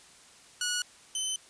10% pulse tone pair in turn, 1460 / 3051 Hz, F#6 / G7, -24 / -48 cents, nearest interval octave + minor second, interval 1276 cents, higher second, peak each -20 dBFS, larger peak neither, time 0.61-0.82 / 1.15-1.36 s, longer neither, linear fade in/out 2 ms, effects white hiss -55 dBFS RMS until 1.49 s + resampled to 22050 Hz

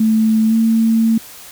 sine tone with pitch glide, 220 to 225 Hz, A3 to A3, 0 to +39 cents, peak -10 dBFS, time 0-1.18 s, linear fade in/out 5 ms, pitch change +39 cents, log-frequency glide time 0.47-0.55 s, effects white hiss -37 dBFS RMS until 1.51 s

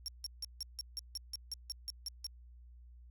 35% pulse tone bursts, 5540 Hz, F8, 15 cents flat, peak -35 dBFS, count 13, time 0.06-2.266 s, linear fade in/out 0 ms, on 22 ms, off 160 ms, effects added 60 Hz sine -53 dBFS peak until 3.1 s

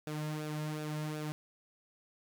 sawtooth tone with flanger, 152.6 Hz, D#3, 33 cents flat, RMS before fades -38 dBFS, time 0.07-1.32 s, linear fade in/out 0 ms, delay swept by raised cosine 0.96 to 2.66 ms, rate 2.7 Hz, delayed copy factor -0.6, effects none

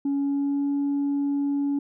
sine tone with pitch glide, 280 to 282.8 Hz, C#4 to C#4, +18 to +35 cents, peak -20 dBFS, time 0.05-1.79 s, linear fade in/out 5 ms, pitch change +17 cents, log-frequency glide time 0.17-0.7 s, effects tanh soft clip ceiling -20 dBFS

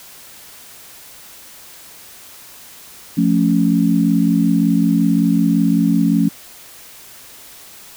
sine chord, F augmented, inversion none, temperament equal with one note detuned, 174.61 / 220 / 278 Hz, F3 / A3 / C#4, 0 / 0 / +5 cents, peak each -16 dBFS, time 3.17-6.29 s, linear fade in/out 10 ms, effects white hiss -40 dBFS RMS until 7.96 s

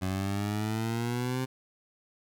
20% pulse exponential sweep, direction up, 92.5 to 130.81 Hz, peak -24 dBFS, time 0.01-1.46 s, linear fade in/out 20 ms, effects none

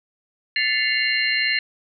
sine tone cluster, 1753 / 2048 / 2170 / 2792 / 4160 Hz, A6 / C7 / C#7 / F7 / C8, -7 / -38 / -37 / -1 / -11 cents, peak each -25 dBFS, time 0.56-1.59 s, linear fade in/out 2 ms, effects none

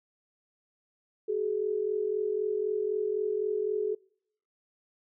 sine tone pair together, 382.5 / 426.4 Hz, G4 / G#4, -42 / +46 cents, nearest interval major second, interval 188 cents, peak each -32 / -28 dBFS, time 1.28-3.95 s, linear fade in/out 10 ms, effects noise-tail reverb RT60 0.7 s tail -26 dB re dry

